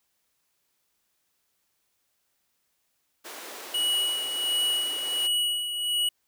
pink high-pass noise, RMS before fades -41 dBFS, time 3.24-5.28 s, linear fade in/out 20 ms, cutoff 330 Hz, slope 24 dB/octave
square tone with tremolo, 2924 Hz, F#7, 21 cents flat, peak -23 dBFS, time 3.74-6.09 s, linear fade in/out 5 ms, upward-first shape sine, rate 1.4 Hz, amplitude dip 55%
effects white hiss -74 dBFS RMS until 6.27 s

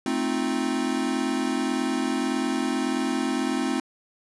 square chord, F dominant seventh, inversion first, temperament equal, 220 / 261.6 / 311.1 / 349.2 Hz, A3 / C4 / Eb4 / F4, 0 / 0 / 0 / 0 cents, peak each -32 / -27 / -31 / -32 dBFS, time 0.06-3.8 s, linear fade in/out 2 ms, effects resampled to 24000 Hz

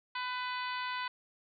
harmonic tone, 499.9 Hz, B4, 21 cents sharp, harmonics 2 / 3 / 4 / 5 / 6 / 7 / 8 / 9, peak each -37 / -41 / -43 / -45 / -47 / -48 / -49 / -50 dBFS, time 0.15-1.08 s, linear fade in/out 5 ms, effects none

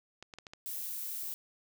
clicks, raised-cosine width 0.2 ms, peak -29 dBFS, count 5, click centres 0.226 / 0.338 / 0.386 / 0.468 / 0.535 s
violet noise, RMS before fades -39 dBFS, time 0.66-1.34 s, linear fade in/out 0 ms
effects none

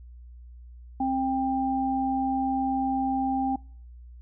sine tone pair together, 264.4 / 792.3 Hz, C4 / G5, +18 / +18 cents, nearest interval octave + perfect fifth, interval 1900 cents, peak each -26 dBFS, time 1-3.56 s, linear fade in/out 5 ms, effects noise-tail reverb RT60 0.5 s tail -26 dB re dry + added 60 Hz sine -43 dBFS peak until 4.21 s

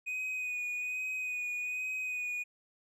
triangle tone with vibrato, 2489 Hz, D#7, in tune, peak -32 dBFS, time 0.06-2.44 s, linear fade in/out 20 ms, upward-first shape sine, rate 1.2 Hz, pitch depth 23 cents each way, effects none

